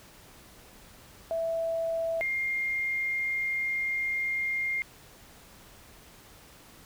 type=tone pair in turn; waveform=sine; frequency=659.3 / 2118 Hz; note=E5 / C7; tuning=0 / +21 cents; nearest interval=octave + minor sixth; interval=2021 cents; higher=second; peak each=-27 dBFS; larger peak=neither; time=1.31-2.21 / 2.21-4.82 s; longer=second; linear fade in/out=0 ms; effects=pink hiss -53 dBFS RMS until 6.85 s